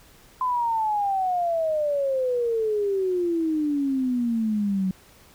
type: exponential sweep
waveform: sine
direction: down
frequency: 1027 to 185 Hz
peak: -21 dBFS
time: 0.41-4.91 s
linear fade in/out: 2 ms
effects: pink hiss -53 dBFS RMS until 5.34 s